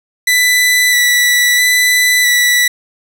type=tone with vibrato; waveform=sawtooth; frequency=1975.5 Hz; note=B6; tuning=in tune; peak=-5 dBFS; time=0.27-2.68 s; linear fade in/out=5 ms; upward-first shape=square; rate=0.76 Hz; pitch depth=13 cents each way; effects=none